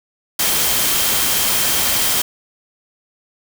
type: tone in noise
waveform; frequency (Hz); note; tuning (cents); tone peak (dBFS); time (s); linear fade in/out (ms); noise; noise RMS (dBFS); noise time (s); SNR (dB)
sine; 3169; G7; +18; -28; 0.39-2.22; 5; white; -17; 0.39-2.22; -14
effects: none